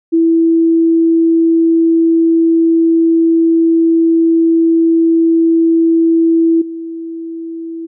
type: tone with level steps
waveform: sine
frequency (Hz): 329.6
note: E4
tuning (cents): 0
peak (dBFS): -7 / -21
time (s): 0.12-7.87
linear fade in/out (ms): 20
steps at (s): 6.61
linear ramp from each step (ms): 10
effects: none

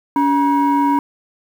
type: tone pair together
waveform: sine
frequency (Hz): 283.6 / 956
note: C#4 / A#5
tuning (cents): +40 / +43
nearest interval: octave + major sixth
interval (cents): 2103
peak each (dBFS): -13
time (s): 0.16-0.99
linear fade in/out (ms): 2
effects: tanh soft clip ceiling -9 dBFS + 7-bit

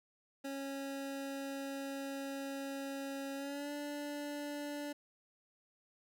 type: tone with pitch glide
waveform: 25% pulse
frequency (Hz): 274.8 to 291.1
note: C#4 to D4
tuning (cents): -15 to -15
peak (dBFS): -36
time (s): 0.44-4.93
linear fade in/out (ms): 10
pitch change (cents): +100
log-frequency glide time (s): 3.35-3.72
effects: none

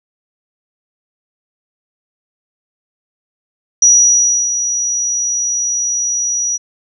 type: tone with ADSR envelope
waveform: sine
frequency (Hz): 5820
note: F#8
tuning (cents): -29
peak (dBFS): -4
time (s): 3.82-6.58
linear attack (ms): 5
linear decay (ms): 660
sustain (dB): -10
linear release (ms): 25
effects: none

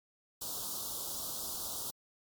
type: band-stop noise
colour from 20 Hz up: white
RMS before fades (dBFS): -39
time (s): 0.41-1.91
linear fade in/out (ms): 10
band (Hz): 1300 to 3400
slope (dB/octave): 48
effects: MP3 96 kbps

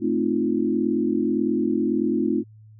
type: chord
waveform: sine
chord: F dominant seventh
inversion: first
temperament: equal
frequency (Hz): 220 / 261.6 / 311.1 / 349.2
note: A3 / C4 / Eb4 / F4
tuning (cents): 0 / 0 / 0 / 0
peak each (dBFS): -25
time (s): 0-2.44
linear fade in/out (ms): 50
effects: added 108 Hz sine -45 dBFS peak until 2.79 s

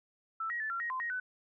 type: tone with pitch steps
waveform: sine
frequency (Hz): 1324 / 1897 / 1750 / 1370 / 1882 / 1034 / 1879 / 1501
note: E6 / A#6 / A6 / F6 / A#6 / C6 / A#6 / F#6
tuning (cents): +7 / +30 / -10 / -34 / +16 / -21 / +13 / +24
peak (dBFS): -33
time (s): 0.4-1.2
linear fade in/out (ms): 5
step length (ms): 100
effects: none

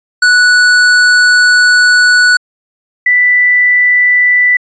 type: tone pair in turn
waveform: square / sine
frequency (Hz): 1476 / 1979.3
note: F#6 / B6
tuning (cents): -5 / +3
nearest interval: perfect fourth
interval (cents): 508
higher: second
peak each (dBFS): -5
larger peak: neither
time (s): 0.22-2.37 / 3.06-4.57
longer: first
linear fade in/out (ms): 5
effects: resampled to 16000 Hz

